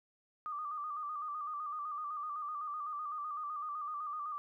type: tone with vibrato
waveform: sine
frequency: 1200 Hz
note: D6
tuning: 37 cents sharp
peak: -37 dBFS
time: 0.46-4.38 s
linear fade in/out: 0 ms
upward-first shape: square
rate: 7.9 Hz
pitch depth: 50 cents each way
effects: 13-bit